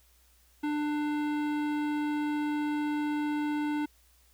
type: tone with hard clipping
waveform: sine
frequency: 297.4 Hz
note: D4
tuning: 22 cents sharp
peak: -30 dBFS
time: 0.63-3.86 s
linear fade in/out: 10 ms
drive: 16 dB
effects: added 60 Hz sine -63 dBFS peak until 4.33 s + white hiss -65 dBFS RMS until 4.33 s